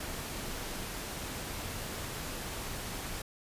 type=noise; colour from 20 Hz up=pink; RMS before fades=-39 dBFS; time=0-3.22 s; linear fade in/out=5 ms; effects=resampled to 32000 Hz